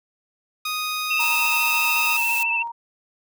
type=tone; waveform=15% pulse; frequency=1244.5 Hz; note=D#6; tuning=in tune; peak=-18 dBFS; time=0.65-2.17 s; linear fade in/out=5 ms
type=tone with vibrato; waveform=sine; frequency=2657 Hz; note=E7; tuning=13 cents sharp; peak=-20 dBFS; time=1.1-2.63 s; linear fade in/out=10 ms; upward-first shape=triangle; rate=14 Hz; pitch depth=36 cents each way
type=tone with tremolo; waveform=sine; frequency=935 Hz; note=A#5; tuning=5 cents sharp; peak=-26 dBFS; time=1.19-2.72 s; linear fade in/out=10 ms; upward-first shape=square; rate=9.1 Hz; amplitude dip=35%
type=noise; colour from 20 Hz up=blue; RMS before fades=-29 dBFS; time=1.2-2.43 s; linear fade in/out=0 ms
effects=none